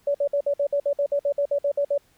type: tone bursts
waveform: sine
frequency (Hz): 570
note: C#5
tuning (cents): +48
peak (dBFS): -19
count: 15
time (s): 0.07-1.979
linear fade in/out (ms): 5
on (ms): 75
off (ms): 56
effects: pink hiss -62 dBFS RMS until 2.17 s